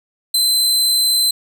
sawtooth tone, 4066 Hz, B7, 50 cents sharp, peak -10 dBFS, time 0.34-1.31 s, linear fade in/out 5 ms, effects none

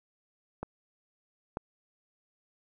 clicks, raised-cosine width 1 ms, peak -21 / -19 dBFS, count 2, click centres 0.63 / 1.571 s, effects none

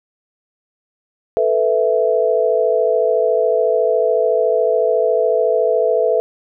sine chord, A suspended second, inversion none, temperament equal, 440 / 493.9 / 659.3 Hz, A4 / B4 / E5, 0 / 0 / 0 cents, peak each -17 dBFS, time 1.37-6.2 s, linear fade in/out 0 ms, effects none

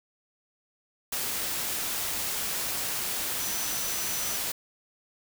sine tone in noise, 5950 Hz, F#8, 9 cents sharp, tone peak -36 dBFS, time 3.4-4.37 s, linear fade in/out 5 ms, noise white, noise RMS -31 dBFS, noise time 1.12-4.52 s, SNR -8 dB, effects none

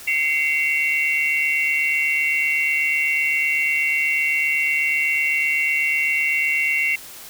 sine tone cluster, 2080 / 2228 / 2731 Hz, C7 / C#7 / F7, -11 / +8 / -39 cents, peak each -22 dBFS, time 0.07-6.96 s, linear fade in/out 10 ms, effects white hiss -39 dBFS RMS until 7.29 s

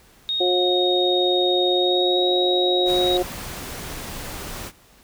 sine tone with pitch glide, 3729 to 3803 Hz, A#7 to A#7, 0 to +34 cents, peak -21 dBFS, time 0.29-3.17 s, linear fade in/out 0 ms, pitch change +34 cents, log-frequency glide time 1.75-2.26 s
harmonic tone, 180 Hz, F#3, 47 cents flat, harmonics 2 / 3 / 4, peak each -20 / -24 / -26 dBFS, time 0.4-3.23 s, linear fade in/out 10 ms
pink noise, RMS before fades -33 dBFS, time 2.85-4.72 s, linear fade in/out 50 ms
effects pink hiss -53 dBFS RMS until 5.03 s

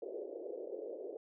pink band-pass noise, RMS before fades -44 dBFS, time 0.02-1.17 s, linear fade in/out 2 ms, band 360 to 550 Hz, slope 48 dB/octave, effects none

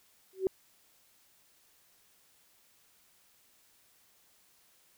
sine tone with exponential growth, 379.5 Hz, F#4, 44 cents sharp, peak -21 dBFS, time 0.33-0.47 s, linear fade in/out 1 ms, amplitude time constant 30 ms, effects white hiss -66 dBFS RMS until 4.97 s

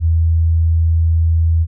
sine tone, 82 Hz, E2, 9 cents flat, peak -10 dBFS, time 0-1.67 s, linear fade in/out 50 ms, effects none

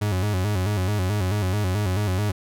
40% pulse tone with vibrato, 98.1 Hz, G2, 2 cents sharp, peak -20 dBFS, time 0.01-2.32 s, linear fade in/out 10 ms, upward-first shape square, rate 4.6 Hz, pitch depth 110 cents each way, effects none

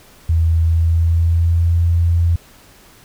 sine tone with pitch glide, 82 to 84.89 Hz, E2 to F2, -9 to -49 cents, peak -11 dBFS, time 0.29-2.36 s, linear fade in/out 5 ms, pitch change +60 cents, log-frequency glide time 0.59-1.79 s, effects pink hiss -46 dBFS RMS until 3.04 s

